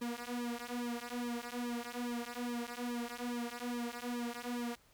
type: tone with flanger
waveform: sawtooth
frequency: 240.5 Hz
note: B3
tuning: 46 cents flat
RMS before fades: -40 dBFS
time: 0.01-4.76 s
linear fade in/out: 10 ms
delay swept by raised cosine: 1.4 to 4.5 ms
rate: 2.4 Hz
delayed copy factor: -0.95
effects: pink hiss -67 dBFS RMS until 4.93 s